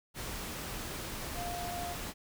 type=tone in noise; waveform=sine; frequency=702 Hz; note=F5; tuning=9 cents sharp; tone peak=-38 dBFS; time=1.34-1.96 s; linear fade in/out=50 ms; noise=pink; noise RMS=-40 dBFS; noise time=0.14-2.14 s; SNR=-1 dB; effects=none